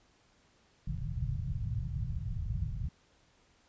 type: low-pass noise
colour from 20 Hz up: white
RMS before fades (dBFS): -35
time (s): 0.87-2.89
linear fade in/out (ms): 5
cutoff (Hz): 150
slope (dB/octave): 48
effects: pink hiss -67 dBFS RMS until 3.68 s + resampled to 16000 Hz